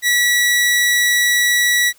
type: tone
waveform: sawtooth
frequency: 1941 Hz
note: B6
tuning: 31 cents flat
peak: -9 dBFS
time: 0.02-1.93 s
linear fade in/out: 50 ms
effects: white hiss -52 dBFS RMS until 1.98 s